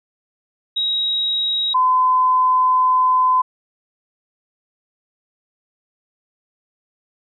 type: tone pair in turn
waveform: sine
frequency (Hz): 3815 / 1018.7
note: A#7 / C6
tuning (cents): +39 / -47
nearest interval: octave + major seventh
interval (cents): 2286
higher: first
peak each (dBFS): -17 / -12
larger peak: second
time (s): 0.76-1.74 / 1.74-3.42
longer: second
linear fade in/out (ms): 10
effects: none